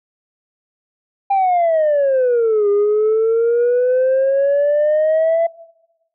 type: exponential two-way sweep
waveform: sine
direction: down then up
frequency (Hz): 802 to 404 to 673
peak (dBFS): -10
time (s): 1.3-5.47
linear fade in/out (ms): 10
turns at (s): 2.69
effects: noise-tail reverb RT60 1.0 s tail -23 dB re dry + tanh soft clip ceiling -10 dBFS